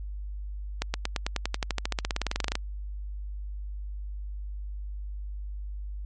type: accelerating click train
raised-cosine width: 0.2 ms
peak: -10 dBFS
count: 26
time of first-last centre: 0.82-2.554 s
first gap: 120 ms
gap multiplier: 0.95
effects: added 50 Hz sine -33 dBFS peak until 6.05 s + MP3 48 kbps